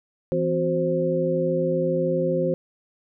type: tone cluster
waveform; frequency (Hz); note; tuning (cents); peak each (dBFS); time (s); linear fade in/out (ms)
sine; 166.4 / 259 / 366.6 / 525; E3 / C4 / F#4 / C5; +17 / -17 / -16 / +6; -26 / -30 / -26 / -23; 0.32-2.54; 0
effects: none